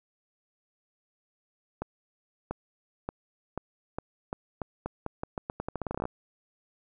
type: accelerating click train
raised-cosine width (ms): 1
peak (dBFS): -18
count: 24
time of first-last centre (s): 1.82-6.054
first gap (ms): 690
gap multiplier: 0.84
effects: none